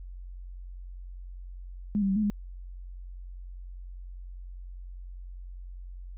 sine tone with pitch steps, 207.7 / 196.1 / 192.7 / 214.2 / 205.5 Hz, G#3 / G3 / G3 / A3 / G#3, 0 / +1 / -29 / -46 / -18 cents, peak -23 dBFS, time 1.95-2.3 s, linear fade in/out 0 ms, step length 70 ms, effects added 45 Hz sine -39 dBFS peak until 6.17 s

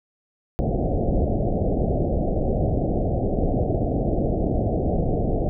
pink low-pass noise, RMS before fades -22 dBFS, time 0.59-5.49 s, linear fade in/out 0 ms, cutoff 740 Hz, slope 96 dB/octave, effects none

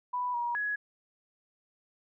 sine tone with pitch steps, 989 / 954 / 1678 Hz, B5 / A#5 / G#6, +2 / +40 / +17 cents, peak -29 dBFS, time 0.13-0.76 s, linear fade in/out 10 ms, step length 210 ms, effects none

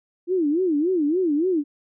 sine tone with vibrato, 329.6 Hz, E4, in tune, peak -18 dBFS, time 0.27-1.64 s, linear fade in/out 50 ms, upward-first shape sine, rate 3.5 Hz, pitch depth 240 cents each way, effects none

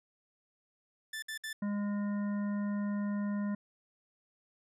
sawtooth tone bursts, 1760 Hz, A6, in tune, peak -34 dBFS, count 3, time 1.13-1.53 s, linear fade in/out 5 ms, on 94 ms, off 59 ms
harmonic tone, 204.5 Hz, G#3, 26 cents flat, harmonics 1 / 3 / 5 / 7 / 9, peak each -31 / -47 / -49 / -53 / -52 dBFS, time 1.62-3.55 s, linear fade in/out 5 ms
effects resampled to 32000 Hz

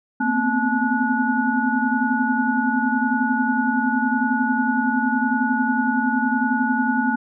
sine tone cluster, 229.5 / 250.4 / 261.3 / 863 / 1462 Hz, A#3 / B3 / C4 / A5 / F#6, -27 / +24 / -2 / -34 / -21 cents, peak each -24 dBFS, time 0.2-7.16 s, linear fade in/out 10 ms, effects none

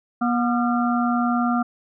harmonic tone with a mistuned harmonic, 240.6 Hz, B3, 45 cents flat, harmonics 1 / 3 / 5 / 6, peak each -20 / -25 / -27 / -28 dBFS, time 0.21-1.63 s, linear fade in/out 10 ms, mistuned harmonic 6, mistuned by -88 cents, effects none

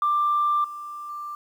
sine tone with level steps, 1183 Hz, D6, 12 cents sharp, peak -18 / -33 / -31 dBFS, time 0.02-1.35 s, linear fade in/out 2 ms, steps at 0.64 / 1.09 s, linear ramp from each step 5 ms, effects tanh soft clip ceiling -14 dBFS + 9-bit

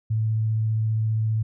sine tone with vibrato, 110 Hz, A2, in tune, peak -20 dBFS, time 0.1-1.43 s, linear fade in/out 10 ms, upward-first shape triangle, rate 15 Hz, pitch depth 13 cents each way, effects none

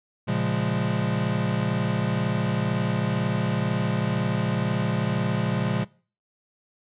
square chord, Bb minor seventh, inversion none, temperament equal, 116.54 / 138.59 / 174.61 / 207.7 Hz, Bb2 / Db3 / F3 / Ab3, 0 / 0 / 0 / 0 cents, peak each -29 dBFS, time 0.27-5.85 s, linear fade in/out 20 ms, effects noise-tail reverb RT60 0.4 s tail -22 dB re dry + resampled to 8000 Hz

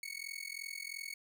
sawtooth tone with amplitude modulation, 2217 Hz, C#7, in tune, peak -34 dBFS, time 0.03-1.14 s, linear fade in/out 2 ms, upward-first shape sine, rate 42.9 Hz, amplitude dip 95%, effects none

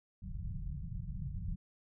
pink low-pass noise, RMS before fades -40 dBFS, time 0.22-1.56 s, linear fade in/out 10 ms, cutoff 190 Hz, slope 96 dB/octave, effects none

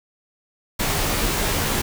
pink noise with comb filter, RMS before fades -22 dBFS, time 0.79-1.82 s, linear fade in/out 10 ms, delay 16 ms, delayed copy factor -0.95, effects none

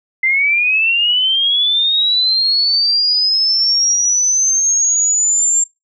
sine linear sweep, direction up, 2055 to 7400 Hz, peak -11 dBFS, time 0.23-5.64 s, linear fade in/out 5 ms, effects noise-tail reverb RT60 0.2 s tail -22 dB re dry

